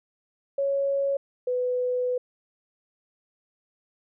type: tone pair in turn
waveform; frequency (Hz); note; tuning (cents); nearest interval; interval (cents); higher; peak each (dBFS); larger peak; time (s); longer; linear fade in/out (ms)
sine; 554.4 / 498.4; C#5 / B4; 0 / +16; major second; 184; first; -22 / -23; first; 0.58-1.17 / 1.47-2.18; second; 5
effects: none